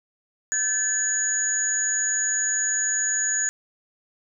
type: tone cluster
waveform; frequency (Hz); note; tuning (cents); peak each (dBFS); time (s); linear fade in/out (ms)
sine; 1568 / 1735 / 6640 / 6880; G6 / A6 / G#8 / A8; 0 / -25 / -1 / -40; -32 / -30 / -28 / -23; 0.52-3.49; 0
effects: none